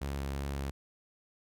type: tone with vibrato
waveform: sawtooth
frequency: 69.3 Hz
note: C#2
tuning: in tune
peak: -30 dBFS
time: 0.01-0.71 s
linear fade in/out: 10 ms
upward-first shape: sine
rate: 2.7 Hz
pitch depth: 14 cents each way
effects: none